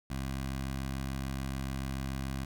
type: tone with notch filter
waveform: 15% pulse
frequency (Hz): 66.9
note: C2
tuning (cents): +39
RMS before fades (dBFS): -36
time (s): 0.1-2.45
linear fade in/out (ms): 5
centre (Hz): 490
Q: 1.3
effects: none